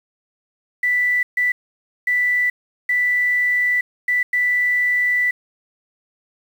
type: tone bursts at uneven times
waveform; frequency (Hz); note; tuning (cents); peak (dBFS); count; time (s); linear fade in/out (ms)
sine; 1975.5; B6; 0; -15; 6; 0.83-1.23 / 1.37-1.52 / 2.07-2.5 / 2.89-3.81 / 4.08-4.23 / 4.33-5.31; 5
effects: 7-bit